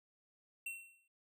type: tone with exponential decay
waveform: square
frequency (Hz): 2717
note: F7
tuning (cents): -48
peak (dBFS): -39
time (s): 0.66-1.08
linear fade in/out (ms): 5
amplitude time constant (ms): 91
effects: none